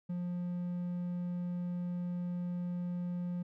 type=tone; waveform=triangle; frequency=176.7 Hz; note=F3; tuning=21 cents sharp; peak=-32 dBFS; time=0.09-3.43 s; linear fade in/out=10 ms; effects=none